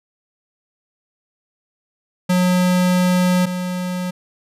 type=tone pair in turn; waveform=square; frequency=181.1 / 181.1 Hz; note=F#3 / F#3; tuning=-37 / -37 cents; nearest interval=unison; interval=0 cents; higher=neither; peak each=-14 / -22 dBFS; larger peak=first; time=2.29-3.46 / 3.46-4.11 s; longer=first; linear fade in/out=10 ms; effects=resampled to 32000 Hz